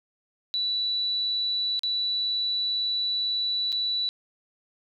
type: tone with dropouts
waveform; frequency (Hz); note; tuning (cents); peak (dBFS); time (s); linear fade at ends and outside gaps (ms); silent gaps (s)
sine; 3951; B7; 0; -24; 0.54-4.09; 0; 1.793-1.834 / 3.72-3.726
effects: none